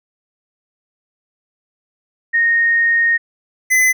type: tone pair in turn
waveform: sine / square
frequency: 1855 / 2023 Hz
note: A#6 / B6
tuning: -9 / +41 cents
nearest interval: major second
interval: 150 cents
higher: second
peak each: -11 dBFS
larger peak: neither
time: 2.33-3.18 / 3.7-3.93 s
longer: first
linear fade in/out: 20 ms
effects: none